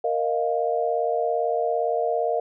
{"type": "chord", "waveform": "sine", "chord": "Bb suspended fourth", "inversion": "none", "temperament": "just", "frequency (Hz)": [466.2, 621.6, 699.2], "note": ["Bb4", "Eb5", "F5"], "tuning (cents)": [0, -2, 2], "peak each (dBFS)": [-25, -26, -25], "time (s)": [0.04, 2.4], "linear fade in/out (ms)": 5, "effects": []}